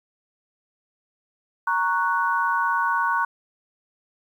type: chord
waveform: sine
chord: F# major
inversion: first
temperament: equal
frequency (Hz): 932.3 / 1108.7 / 1480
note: A#5 / C#6 / F#6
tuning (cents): 0 / 0 / 0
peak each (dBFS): -24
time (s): 1.67-3.25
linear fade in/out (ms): 5
effects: 9-bit